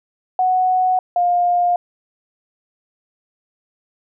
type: tone pair in turn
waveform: sine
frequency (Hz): 740 / 706.8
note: F#5 / F5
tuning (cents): 0 / +21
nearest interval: minor second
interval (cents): 79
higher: first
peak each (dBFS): -13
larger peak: neither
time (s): 0.39-0.99 / 1.16-1.76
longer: neither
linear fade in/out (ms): 2
effects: none